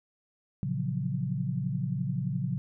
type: chord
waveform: sine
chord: Gb major seventh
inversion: first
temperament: just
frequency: 115.62 / 138.75 / 173.43 / 185 Hz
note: Bb2 / Db3 / F3 / Gb3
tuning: -14 / +2 / -12 / 0 cents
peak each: -35 / -31 / -35 / -35 dBFS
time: 0.63-2.58 s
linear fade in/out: 0 ms
effects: none